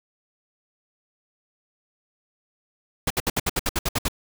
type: noise bursts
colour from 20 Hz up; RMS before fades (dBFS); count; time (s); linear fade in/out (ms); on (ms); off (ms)
pink; -23; 11; 3.07-4.084; 5; 34; 64
effects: none